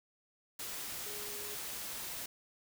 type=tone in noise; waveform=sine; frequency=415.3 Hz; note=G#4; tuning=in tune; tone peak=-49 dBFS; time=1.06-1.55 s; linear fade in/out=5 ms; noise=white; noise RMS=-42 dBFS; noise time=0.59-2.26 s; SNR=-10 dB; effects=none